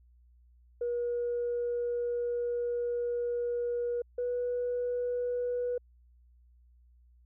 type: tone pair in turn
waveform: sine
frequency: 480 / 489.2 Hz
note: B4 / B4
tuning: -49 / -16 cents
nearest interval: unison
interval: 33 cents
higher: second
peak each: -28 dBFS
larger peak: neither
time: 0.81-4.02 / 4.18-5.78 s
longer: first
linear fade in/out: 5 ms
effects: tanh soft clip ceiling -25 dBFS + added 60 Hz sine -58 dBFS peak until 7.25 s